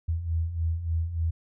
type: beating tone pair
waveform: sine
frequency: 80 / 83.4 Hz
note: D#2 / E2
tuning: +49 / +21 cents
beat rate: 3.4 Hz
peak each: -32 / -26 dBFS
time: 0.08-1.31 s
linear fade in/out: 10 ms
effects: none